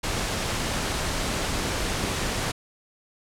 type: noise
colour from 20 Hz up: pink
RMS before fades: -27 dBFS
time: 0.03-2.52 s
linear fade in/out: 10 ms
effects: low-pass 9000 Hz 12 dB/octave